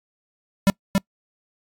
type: tone with echo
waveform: square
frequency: 196 Hz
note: G3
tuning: in tune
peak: -13 dBFS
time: 0.67-0.7 s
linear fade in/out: 0 ms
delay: 280 ms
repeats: 1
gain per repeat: -3 dB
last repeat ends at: 0.98 s
effects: noise-tail reverb RT60 0.1 s tail -26 dB re dry + AAC 64 kbps